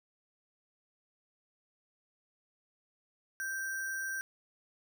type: tone with sample-and-hold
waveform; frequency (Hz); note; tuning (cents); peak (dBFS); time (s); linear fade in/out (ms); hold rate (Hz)
sine; 1568; G6; 0; -34; 3.4-4.21; 0; 7350
effects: none